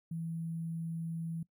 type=tone with sample-and-hold; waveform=sine; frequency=164.81 Hz; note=E3; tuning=in tune; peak=-35 dBFS; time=0.11-1.43 s; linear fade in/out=5 ms; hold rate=11025 Hz; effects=noise-tail reverb RT60 0.1 s tail -21 dB re dry